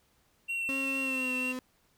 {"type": "tone with vibrato", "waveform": "triangle", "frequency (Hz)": 2722, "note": "F7", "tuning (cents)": -45, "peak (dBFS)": -29, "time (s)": [0.48, 1.53], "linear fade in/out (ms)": 20, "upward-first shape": "sine", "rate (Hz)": 4.2, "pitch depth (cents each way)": 13}
{"type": "tone with pitch glide", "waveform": "35% pulse", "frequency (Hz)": [269.5, 254.8], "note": ["C#4", "C4"], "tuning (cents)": [-49, -46], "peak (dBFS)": -33, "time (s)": [0.69, 1.59], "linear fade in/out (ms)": 0, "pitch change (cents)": -97, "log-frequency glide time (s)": [0.97, 1.29]}
{"effects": ["pink hiss -69 dBFS RMS until 1.97 s"]}